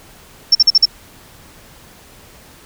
sine tone bursts, 5410 Hz, E8, 44 cents sharp, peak -5 dBFS, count 5, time 0.52-0.855 s, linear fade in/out 5 ms, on 31 ms, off 45 ms, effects pink hiss -43 dBFS RMS until 2.65 s

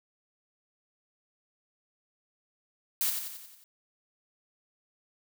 blue noise with echo, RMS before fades -28 dBFS, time 3.01-3.1 s, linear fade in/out 0 ms, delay 90 ms, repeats 6, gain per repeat -5 dB, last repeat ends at 3.64 s, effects none

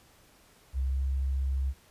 sine tone with pitch glide, 66 to 67.11 Hz, C2 to C2, +16 to +45 cents, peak -26 dBFS, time 0.73-1.74 s, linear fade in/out 50 ms, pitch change +29 cents, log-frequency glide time 0.84-1.01 s, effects pink hiss -60 dBFS RMS until 1.9 s + resampled to 32000 Hz

